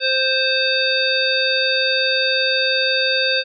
harmonic tone with a mistuned harmonic, 524 Hz, C5, 2 cents sharp, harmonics 1 / 3 / 5 / 7 / 9, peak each -22 / -22 / -22 / -22 / -22 dBFS, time 0-3.44 s, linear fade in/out 50 ms, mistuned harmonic 9, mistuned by -41 cents, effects none

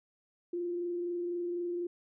sine tone with frequency modulation, 349.2 Hz, F4, in tune, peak -32 dBFS, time 0.53-1.87 s, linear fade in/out 5 ms, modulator 24 Hz, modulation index 0.22, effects none

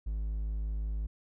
triangle tone, 52.8 Hz, G#1, 29 cents sharp, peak -29 dBFS, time 0.06-1.07 s, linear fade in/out 10 ms, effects none

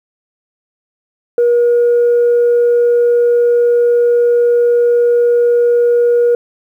sine tone, 478.1 Hz, A#4, 44 cents sharp, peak -6 dBFS, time 1.38-6.35 s, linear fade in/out 2 ms, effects tanh soft clip ceiling -5 dBFS + 8-bit

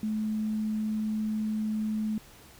sine tone, 215.7 Hz, A3, 34 cents flat, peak -27 dBFS, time 0.03-2.18 s, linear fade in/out 2 ms, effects pink hiss -53 dBFS RMS until 2.59 s

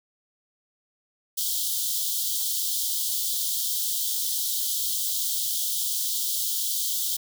white high-pass noise, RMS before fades -27 dBFS, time 1.37-7.17 s, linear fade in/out 10 ms, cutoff 3100 Hz, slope 96 dB/octave, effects none

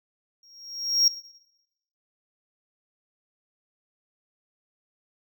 triangle tone with exponential growth, 5588 Hz, F8, in tune, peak -13 dBFS, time 0.43-1.08 s, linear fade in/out 2 ms, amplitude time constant 140 ms, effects noise-tail reverb RT60 0.9 s tail -17 dB re dry

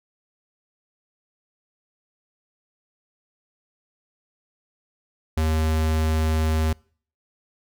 square tone, 78.9 Hz, D#2, 25 cents sharp, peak -20 dBFS, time 5.37-6.73 s, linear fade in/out 5 ms, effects noise-tail reverb RT60 0.5 s tail -26 dB re dry

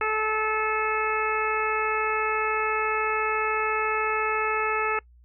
harmonic tone, 434 Hz, A4, 24 cents flat, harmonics 1 / 2 / 3 / 4 / 5 / 6, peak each -29 / -31 / -27 / -32 / -32 / -32 dBFS, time 0.01-4.99 s, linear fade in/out 2 ms, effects noise-tail reverb RT60 0.1 s tail -23 dB re dry + added 60 Hz sine -51 dBFS peak until 5.24 s

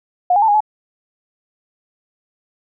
sine tone with pitch steps, 720 / 816 / 888 / 823 / 854 Hz, F#5 / G#5 / A5 / G#5 / G#5, -47 / -31 / +16 / -16 / +48 cents, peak -10 dBFS, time 0.3-0.605 s, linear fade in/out 5 ms, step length 61 ms, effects none

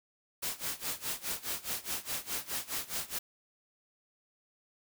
white noise with tremolo, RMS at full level -34 dBFS, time 0.42-3.19 s, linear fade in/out 10 ms, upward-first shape sine, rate 4.8 Hz, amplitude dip 90%, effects none

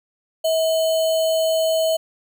sine tone with sample-and-hold, 645 Hz, E5, 38 cents flat, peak -16 dBFS, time 0.44-1.97 s, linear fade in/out 10 ms, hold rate 3675 Hz, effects none

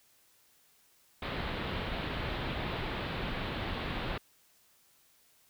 pink low-pass noise, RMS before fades -36 dBFS, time 1.22-4.18 s, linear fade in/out 5 ms, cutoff 4000 Hz, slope 48 dB/octave, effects white hiss -66 dBFS RMS until 5.49 s

